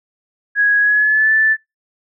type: tone with pitch glide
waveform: sine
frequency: 1661.2 to 1756.9 Hz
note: G#6 to A6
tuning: 0 to -3 cents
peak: -10 dBFS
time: 0.55-1.57 s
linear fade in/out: 50 ms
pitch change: +97 cents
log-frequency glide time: 0.8-1.32 s
effects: noise-tail reverb RT60 0.2 s tail -25 dB re dry